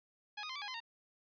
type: tone with pitch steps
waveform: 10% pulse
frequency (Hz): 834 / 1242 / 1041 / 1155 / 825 / 1029 / 922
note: G#5 / D#6 / C6 / D6 / G#5 / C6 / A#5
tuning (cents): +7 / -3 / -9 / -29 / -12 / -29 / -19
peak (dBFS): -32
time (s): 0.37-0.804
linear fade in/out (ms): 10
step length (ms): 62
effects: resampled to 11025 Hz